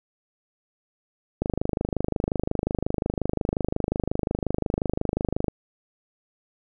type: click train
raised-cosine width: 2 ms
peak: -10 dBFS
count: 105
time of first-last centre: 1.42-5.482 s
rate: 25.6 Hz
effects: none